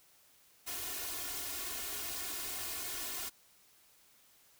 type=noise with comb filter; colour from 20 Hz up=white; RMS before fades=-40 dBFS; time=0.66-3.3 s; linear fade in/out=20 ms; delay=2.8 ms; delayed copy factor=+1; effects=white hiss -65 dBFS RMS until 4.59 s